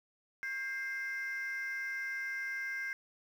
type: tone pair together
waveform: sine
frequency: 1595.2 / 2093 Hz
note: G6 / C7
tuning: +30 / 0 cents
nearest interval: perfect fourth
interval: 470 cents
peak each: -36 / -37 dBFS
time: 0.43-2.93 s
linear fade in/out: 0 ms
effects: tanh soft clip ceiling -32 dBFS + 10-bit